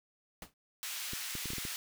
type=noise with exponential decay; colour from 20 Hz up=pink; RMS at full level=-42 dBFS; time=0.42-0.54 s; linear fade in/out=2 ms; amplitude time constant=24 ms
type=high-pass noise; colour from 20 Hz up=pink; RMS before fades=-40 dBFS; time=0.83-1.76 s; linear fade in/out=0 ms; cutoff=2100 Hz; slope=12 dB/octave
type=clicks; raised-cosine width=3 ms; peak=-29 dBFS; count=7; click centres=1.134 / 1.353 / 1.457 / 1.504 / 1.534 / 1.583 / 1.652 s
effects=none